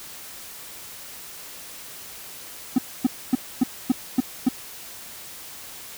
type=tone bursts; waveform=triangle; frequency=254.6 Hz; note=C4; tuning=47 cents flat; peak=-12 dBFS; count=7; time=2.76-4.488 s; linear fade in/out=5 ms; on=24 ms; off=260 ms; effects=white hiss -40 dBFS RMS until 5.97 s